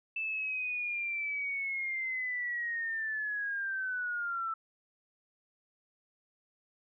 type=linear sweep; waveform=sine; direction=down; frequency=2646 to 1318.5 Hz; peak=-32 dBFS; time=0.16-4.54 s; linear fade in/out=5 ms; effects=none